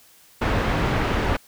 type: low-pass noise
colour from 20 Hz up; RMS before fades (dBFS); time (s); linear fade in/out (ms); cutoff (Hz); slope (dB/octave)
pink; -22; 0.41-1.37; 10; 2200; 12
effects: white hiss -53 dBFS RMS until 1.47 s